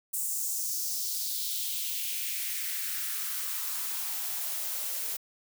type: noise with high-pass filter sweep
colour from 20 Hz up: blue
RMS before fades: -33 dBFS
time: 0.13-5.17 s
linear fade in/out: 10 ms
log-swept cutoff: 8300 to 440 Hz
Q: 2.3
effects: none